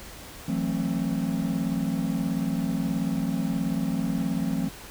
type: chord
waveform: triangle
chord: F# half-diminished seventh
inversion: third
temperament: just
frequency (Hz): 166.5 / 185 / 222 / 266.4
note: E3 / F#3 / A3 / C4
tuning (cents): +18 / 0 / +16 / +31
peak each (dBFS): -28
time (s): 0.48-4.69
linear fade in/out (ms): 5
effects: added 50 Hz sine -51 dBFS peak until 4.9 s + pink hiss -43 dBFS RMS until 4.9 s